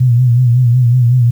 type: tone with vibrato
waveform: sine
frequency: 122.7 Hz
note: B2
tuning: 11 cents flat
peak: -6 dBFS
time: 0-1.31 s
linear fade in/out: 10 ms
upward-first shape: sine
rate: 5.4 Hz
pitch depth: 76 cents each way
effects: 7-bit